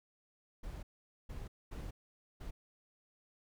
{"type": "noise bursts at uneven times", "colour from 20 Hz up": "brown", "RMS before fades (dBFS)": -44, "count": 4, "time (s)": [[0.63, 0.83], [1.29, 1.48], [1.71, 1.91], [2.4, 2.51]], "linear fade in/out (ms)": 10, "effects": []}